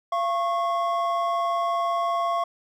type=tone pair together; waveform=triangle; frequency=685.7 / 1097 Hz; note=F5 / C#6; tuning=-32 / -18 cents; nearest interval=minor sixth; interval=814 cents; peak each=-23 dBFS; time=0.12-2.44 s; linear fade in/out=5 ms; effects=none